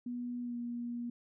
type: tone with pitch glide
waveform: sine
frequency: 243.6 to 238.9 Hz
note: B3 to A#3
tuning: -24 to +43 cents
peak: -36 dBFS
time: 0.06-1.1 s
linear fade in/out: 5 ms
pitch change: -33 cents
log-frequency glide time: 0.42-0.56 s
effects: none